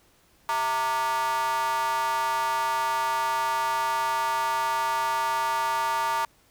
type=tone with high-pass filter; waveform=square; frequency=130.81 Hz; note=C3; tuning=in tune; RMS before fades=-26 dBFS; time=0.49-6.25 s; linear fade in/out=0 ms; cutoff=1000 Hz; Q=8.2; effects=pink hiss -61 dBFS RMS until 6.5 s